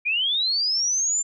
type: linear sweep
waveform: sine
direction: up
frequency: 2349 to 7300 Hz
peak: -20 dBFS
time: 0.05-1.23 s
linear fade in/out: 20 ms
effects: none